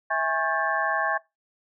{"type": "tone cluster", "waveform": "sine", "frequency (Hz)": [654, 818, 1093, 1594, 1746], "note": ["E5", "G#5", "C#6", "G6", "A6"], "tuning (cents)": [-14, -26, -25, 28, -14], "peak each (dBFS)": -29, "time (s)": [0.1, 1.18], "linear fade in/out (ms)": 10, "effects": ["noise-tail reverb RT60 0.2 s tail -20 dB re dry"]}